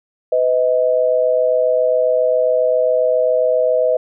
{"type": "tone pair together", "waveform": "sine", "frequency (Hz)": [503.6, 631], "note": ["B4", "D#5"], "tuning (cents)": [34, 24], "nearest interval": "major third", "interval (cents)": 390, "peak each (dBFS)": -15, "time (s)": [0.32, 3.97], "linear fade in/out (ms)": 5, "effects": []}